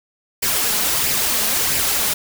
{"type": "noise with flanger", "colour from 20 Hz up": "white", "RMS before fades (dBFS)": -19, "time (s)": [0.42, 2.14], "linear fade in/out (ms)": 10, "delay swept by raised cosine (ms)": [0.39, 4.79], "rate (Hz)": 1.5, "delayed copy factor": 0.5, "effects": []}